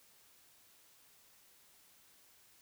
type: silence
effects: white hiss -65 dBFS RMS until 2.61 s